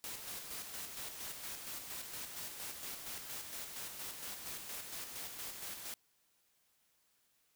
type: noise with tremolo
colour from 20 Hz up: white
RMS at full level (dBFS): -44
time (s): 0.04-5.94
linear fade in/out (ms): 0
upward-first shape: square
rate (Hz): 4.3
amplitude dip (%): 40
effects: white hiss -75 dBFS RMS until 7.55 s